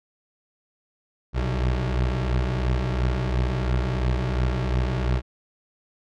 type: beating tone pair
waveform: 25% pulse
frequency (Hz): 62.2 / 65.1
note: B1 / C2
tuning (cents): +13 / -8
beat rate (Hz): 2.9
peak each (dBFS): -19 / -24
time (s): 1.33-5.22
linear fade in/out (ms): 50
effects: low-pass 4000 Hz 12 dB/octave